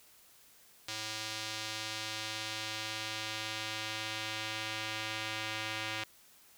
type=tone with band-pass filter sweep; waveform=square; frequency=109.1 Hz; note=A2; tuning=14 cents flat; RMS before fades=-39 dBFS; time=0.88-6.04 s; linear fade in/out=5 ms; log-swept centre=4500 to 2800 Hz; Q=1.2; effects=white hiss -61 dBFS RMS until 6.57 s